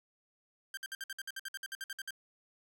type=tone bursts; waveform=sawtooth; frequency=1579 Hz; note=G6; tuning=12 cents sharp; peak=-35 dBFS; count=16; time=0.74-2.107 s; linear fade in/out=2 ms; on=32 ms; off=57 ms; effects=none